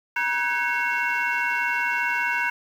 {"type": "tone cluster", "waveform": "sine", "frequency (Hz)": [957, 1510, 1645, 2193, 2729], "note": ["A#5", "F#6", "G#6", "C#7", "F7"], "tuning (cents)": [45, 35, -17, -19, -41], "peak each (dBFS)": [-27, -25, -29, -27, -29], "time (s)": [0.16, 2.5], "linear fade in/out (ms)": 5, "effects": ["tanh soft clip ceiling -15 dBFS", "8-bit"]}